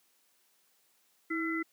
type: tone cluster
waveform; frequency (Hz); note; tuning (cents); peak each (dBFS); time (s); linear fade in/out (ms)
sine; 324.7 / 1358 / 2017; E4 / F6 / B6; -26 / -49 / +36; -32 / -39 / -35; 1.3-1.63; 10
effects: white hiss -70 dBFS RMS until 1.72 s + high-pass 200 Hz 12 dB/octave